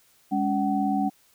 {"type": "tone cluster", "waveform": "sine", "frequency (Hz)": [204.5, 281.5, 756], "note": ["G#3", "C#4", "F#5"], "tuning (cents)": [-26, 27, 37], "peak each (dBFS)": -26, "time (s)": [0.31, 1.1], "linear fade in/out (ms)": 20, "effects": ["white hiss -61 dBFS RMS until 1.34 s"]}